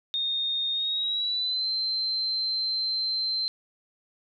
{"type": "tone with pitch glide", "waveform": "sine", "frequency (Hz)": [3683, 4110], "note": ["A#7", "C8"], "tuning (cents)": [-22, -32], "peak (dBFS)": -25, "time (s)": [0.14, 3.48], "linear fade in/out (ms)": 0, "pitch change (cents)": 190, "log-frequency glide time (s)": [0.72, 1.68], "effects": []}